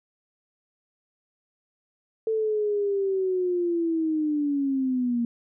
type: linear sweep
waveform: sine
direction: down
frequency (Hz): 446.1 to 233.1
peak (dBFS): -22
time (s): 2.27-5.25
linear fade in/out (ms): 2
effects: none